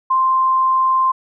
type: tone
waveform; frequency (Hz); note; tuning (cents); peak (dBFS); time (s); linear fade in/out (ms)
sine; 1046.5; C6; 0; -12; 0.1-1.12; 10
effects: none